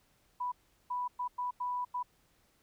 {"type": "tone bursts at uneven times", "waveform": "sine", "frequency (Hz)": 987.8, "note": "B5", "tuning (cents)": 0, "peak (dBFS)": -32, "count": 6, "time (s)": [[0.4, 0.52], [0.9, 1.08], [1.19, 1.28], [1.38, 1.51], [1.6, 1.85], [1.94, 2.03]], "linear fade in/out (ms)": 10, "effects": ["pink hiss -70 dBFS RMS until 2.62 s"]}